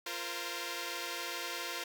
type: chord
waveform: 5% pulse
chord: F suspended fourth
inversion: none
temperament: equal with one note detuned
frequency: 344.8 / 466.2 / 523.3 Hz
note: F4 / Bb4 / C5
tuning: -22 / 0 / 0 cents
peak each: -30 dBFS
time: 0.06-1.84 s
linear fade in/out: 5 ms
effects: none